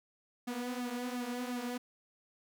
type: tone with flanger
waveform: sawtooth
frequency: 245.8 Hz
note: B3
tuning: 8 cents flat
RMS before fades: -38 dBFS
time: 0.47-1.78 s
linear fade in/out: 10 ms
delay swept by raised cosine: 2 to 7.4 ms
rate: 2.8 Hz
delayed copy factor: -0.6
effects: none